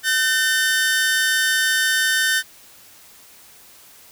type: tone pair together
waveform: sawtooth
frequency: 1525.9 / 1800 Hz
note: G6 / A6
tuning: -47 / +39 cents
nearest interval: minor third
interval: 286 cents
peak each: -16 dBFS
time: 0.03-2.43 s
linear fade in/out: 50 ms
effects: white hiss -47 dBFS RMS until 4.11 s